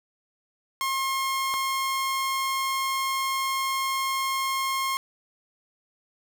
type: tone pair in turn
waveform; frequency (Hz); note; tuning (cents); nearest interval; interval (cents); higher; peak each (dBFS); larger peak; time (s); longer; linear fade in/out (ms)
sawtooth; 1072 / 1072; C6 / C6; +42 / +42; unison; 0; neither; -21; neither; 0.81-1.54 / 1.54-4.97; second; 0
effects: none